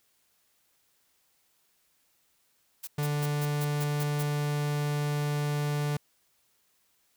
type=noise bursts; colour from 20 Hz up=blue; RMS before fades=-38 dBFS; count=8; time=2.83-4.232 s; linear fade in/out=10 ms; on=44 ms; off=150 ms
type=tone; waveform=45% pulse; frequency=146.83 Hz; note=D3; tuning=in tune; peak=-27 dBFS; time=2.98-5.97 s; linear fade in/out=5 ms
effects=white hiss -70 dBFS RMS until 7.16 s